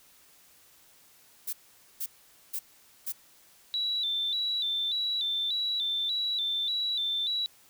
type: noise bursts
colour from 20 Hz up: violet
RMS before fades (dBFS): -33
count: 4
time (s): 1.47-3.124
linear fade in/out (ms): 10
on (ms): 61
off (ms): 470
type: tone with vibrato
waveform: sine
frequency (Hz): 3728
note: A#7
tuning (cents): -1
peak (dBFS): -27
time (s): 3.74-7.46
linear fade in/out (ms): 0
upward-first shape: square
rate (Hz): 1.7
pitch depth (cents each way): 83
effects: white hiss -59 dBFS RMS until 7.69 s